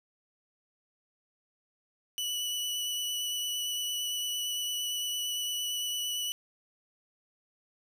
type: tone with vibrato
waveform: sawtooth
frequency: 2958 Hz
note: F#7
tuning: 1 cent flat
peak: -28 dBFS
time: 2.18-6.32 s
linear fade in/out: 0 ms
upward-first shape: sine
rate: 8.8 Hz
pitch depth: 12 cents each way
effects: none